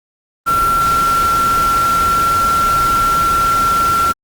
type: tone in noise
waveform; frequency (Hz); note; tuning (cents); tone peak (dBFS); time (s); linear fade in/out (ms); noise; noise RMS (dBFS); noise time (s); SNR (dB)
sine; 1361; F6; -45; -11; 0.46-4.13; 20; pink; -23; 0.46-4.13; +9
effects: Opus 32 kbps